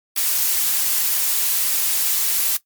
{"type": "noise", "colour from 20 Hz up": "blue", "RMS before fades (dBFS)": -19, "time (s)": [0.16, 2.57], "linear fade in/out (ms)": 5, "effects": ["noise-tail reverb RT60 0.1 s tail -17 dB re dry", "MP3 96 kbps"]}